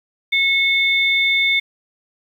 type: tone pair together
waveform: sine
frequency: 2192 / 3578 Hz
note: C#7 / A7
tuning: -20 / +28 cents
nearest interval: minor sixth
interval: 848 cents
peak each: -15 / -19 dBFS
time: 0.32-1.6 s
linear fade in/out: 10 ms
effects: 8-bit